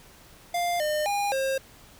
square tone with pitch steps, 699 / 606 / 812 / 535 Hz, F5 / D#5 / G#5 / C5, +1 / -46 / -39 / +38 cents, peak -25 dBFS, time 0.54-1.58 s, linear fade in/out 5 ms, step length 260 ms, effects pink hiss -52 dBFS RMS until 1.99 s

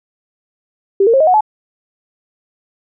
sine tone with pitch steps, 392.9 / 459.2 / 536.7 / 627.3 / 733.2 / 856.9 Hz, G4 / A#4 / C5 / D#5 / F#5 / A5, +4 / -26 / +44 / +14 / -16 / -46 cents, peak -7 dBFS, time 1-1.408 s, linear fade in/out 5 ms, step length 68 ms, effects none

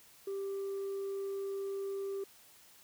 sine tone, 393 Hz, G4, 4 cents sharp, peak -33 dBFS, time 0.27-2.24 s, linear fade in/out 5 ms, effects tanh soft clip ceiling -34 dBFS + white hiss -60 dBFS RMS until 2.83 s

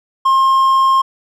triangle tone, 1066 Hz, C6, 32 cents sharp, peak -7 dBFS, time 0.25-1.02 s, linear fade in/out 10 ms, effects none

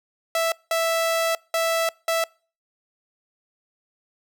sawtooth tone bursts at uneven times, 659.3 Hz, E5, in tune, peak -16 dBFS, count 4, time 0.35-0.52 / 0.71-1.35 / 1.54-1.89 / 2.08-2.24 s, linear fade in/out 2 ms, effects noise-tail reverb RT60 0.4 s tail -26 dB re dry

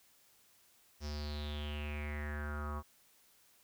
square tone with low-pass filter sweep, 74.2 Hz, D2, 18 cents sharp, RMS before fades -40 dBFS, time 1-2.83 s, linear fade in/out 50 ms, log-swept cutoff 5600 to 1100 Hz, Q 7.3, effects white hiss -67 dBFS RMS until 3.63 s

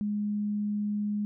sine tone, 207.7 Hz, G#3, in tune, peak -27 dBFS, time 0.01-1.25 s, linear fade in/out 0 ms, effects none

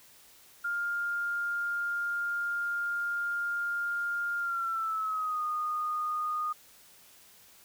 sine tone with pitch glide, 1405 to 1230.2 Hz, F6 to D#6, +10 to -20 cents, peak -29 dBFS, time 0.64-6.53 s, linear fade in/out 10 ms, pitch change -230 cents, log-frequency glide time 4.39-5.43 s, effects white hiss -57 dBFS RMS until 7.64 s

